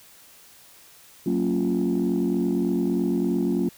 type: chord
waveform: sine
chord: Gb major seventh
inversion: none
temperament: equal with one note detuned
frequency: 185 / 228.3 / 277.2 / 349.2 Hz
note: Gb3 / Bb3 / Db4 / F4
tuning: 0 / -36 / 0 / 0 cents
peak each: -25 dBFS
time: 1.26-3.69 s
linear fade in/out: 5 ms
effects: tanh soft clip ceiling -15 dBFS + white hiss -51 dBFS RMS until 3.77 s